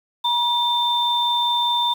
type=tone pair together; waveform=sine; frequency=960 / 3575 Hz; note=B5 / A7; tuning=-49 / +27 cents; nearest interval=octave + major seventh; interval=2276 cents; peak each=-20 dBFS; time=0.24-1.94 s; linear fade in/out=10 ms; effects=7-bit